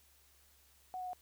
sine tone with pitch steps, 740 / 734 / 728.1 Hz, F#5 / F#5 / F#5, 0 / -14 / -28 cents, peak -39 dBFS, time 0.94-1.132 s, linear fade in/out 0 ms, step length 64 ms, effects added 69 Hz sine -70 dBFS peak until 1.21 s + white hiss -67 dBFS RMS until 1.21 s

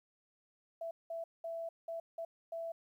sine tone bursts at uneven times, 664 Hz, E5, 12 cents sharp, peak -38 dBFS, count 6, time 0.81-0.91 / 1.1-1.24 / 1.44-1.69 / 1.88-2 / 2.18-2.25 / 2.52-2.72 s, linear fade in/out 5 ms, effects 12-bit

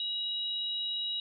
sine tone pair together, 2900 / 3837 Hz, F#7 / A#7, -35 / +49 cents, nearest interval perfect fourth, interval 484 cents, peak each -38 / -32 dBFS, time 0-1.2 s, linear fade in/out 2 ms, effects none

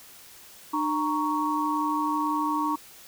sine tone cluster, 302 / 932 / 1114 Hz, D4 / A#5 / C#6, +48 / -1 / +8 cents, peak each -28 dBFS, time 0.73-2.76 s, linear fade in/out 10 ms, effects white hiss -49 dBFS RMS until 3.07 s

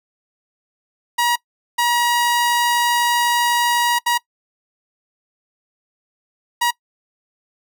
sawtooth tone bursts at uneven times, 956 Hz, A#5, 43 cents sharp, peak -11 dBFS, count 4, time 1.18-1.36 / 1.78-3.99 / 4.06-4.18 / 6.61-6.71 s, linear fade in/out 10 ms, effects noise-tail reverb RT60 0.1 s tail -22 dB re dry

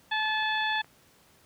harmonic tone, 866 Hz, A5, 28 cents flat, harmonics 1 / 2 / 3 / 4 / 5, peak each -30 / -29 / -36 / -33 / -45 dBFS, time 0.11-0.82 s, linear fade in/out 10 ms
clicks, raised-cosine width 0.5 ms, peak -36 dBFS, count 10, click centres 0.256 / 0.299 / 0.385 / 0.423 / 0.507 / 0.559 / 0.622 / 0.712 / 0.758 / 0.845 s
effects pink hiss -60 dBFS RMS until 1.45 s + high-pass 80 Hz 12 dB/octave

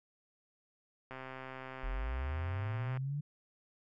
click train, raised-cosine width 0.5 ms, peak -30 dBFS, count 245, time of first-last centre 1.11-2.973 s, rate 131 Hz
sine linear sweep, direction up, 36.71 to 148.8 Hz, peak -34 dBFS, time 1.83-3.21 s, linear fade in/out 10 ms
effects none

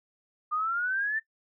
sine exponential sweep, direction up, 1208 to 1800 Hz, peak -26 dBFS, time 0.51-1.2 s, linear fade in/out 20 ms, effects noise-tail reverb RT60 0.1 s tail -20 dB re dry

